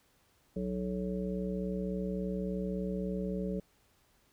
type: harmonic tone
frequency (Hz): 61.74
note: B1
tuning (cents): 0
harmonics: 1 / 3 / 5 / 7 / 9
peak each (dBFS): -43 / -34 / -44 / -39 / -42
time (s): 0.56-3.6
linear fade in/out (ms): 5
effects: pink hiss -69 dBFS RMS until 4.32 s